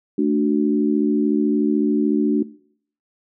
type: chord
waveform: sine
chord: D major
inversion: second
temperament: equal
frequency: 220 / 293.7 / 370 Hz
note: A3 / D4 / F#4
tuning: 0 / 0 / 0 cents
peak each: -21 / -18 / -22 dBFS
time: 0.18-2.43 s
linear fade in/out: 5 ms
effects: noise-tail reverb RT60 0.6 s tail -20 dB re dry